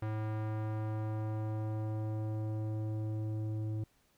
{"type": "tone with low-pass filter sweep", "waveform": "square", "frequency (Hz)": 108.4, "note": "A2", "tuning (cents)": -25, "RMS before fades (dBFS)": -36, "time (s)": [0.02, 3.84], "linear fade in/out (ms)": 5, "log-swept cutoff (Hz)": [1600, 340], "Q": 0.89, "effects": ["pink hiss -71 dBFS RMS until 4.17 s"]}